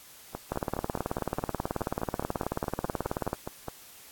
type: two click trains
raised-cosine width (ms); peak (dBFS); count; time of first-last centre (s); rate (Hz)
1; -19 / -14; 17 / 53; 0.35-3.683 / 0.52-3.331; 4.8 / 18.5
effects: white hiss -51 dBFS RMS until 4.11 s + AAC 64 kbps